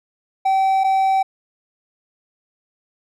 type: tone pair in turn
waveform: triangle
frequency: 770 / 770 Hz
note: G5 / G5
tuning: -31 / -31 cents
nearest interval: unison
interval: 0 cents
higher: neither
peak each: -12 dBFS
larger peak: neither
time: 0.45-0.84 / 0.84-1.23 s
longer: neither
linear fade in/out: 10 ms
effects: none